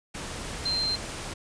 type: tone in noise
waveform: sine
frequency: 4148 Hz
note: C8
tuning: 16 cents flat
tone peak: -25 dBFS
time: 0.65-0.96 s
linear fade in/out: 10 ms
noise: pink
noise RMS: -36 dBFS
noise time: 0.14-1.34 s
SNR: +8 dB
effects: resampled to 22050 Hz